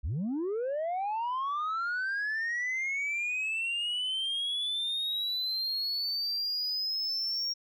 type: linear sweep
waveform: sine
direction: up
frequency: 51.9 to 5588 Hz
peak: -27 dBFS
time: 0.03-7.54 s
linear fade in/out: 20 ms
effects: tanh soft clip ceiling -28 dBFS